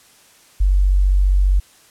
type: tone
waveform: sine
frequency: 47.45 Hz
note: F#1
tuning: 44 cents sharp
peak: -11 dBFS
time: 0.6-1.6 s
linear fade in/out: 10 ms
effects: white hiss -50 dBFS RMS until 1.9 s + low-pass 11000 Hz 12 dB/octave